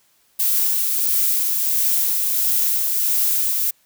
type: noise with tremolo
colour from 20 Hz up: violet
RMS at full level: -18 dBFS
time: 0.39-3.71 s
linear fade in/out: 10 ms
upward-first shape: sine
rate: 1.5 Hz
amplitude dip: 25%
effects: white hiss -60 dBFS RMS until 3.85 s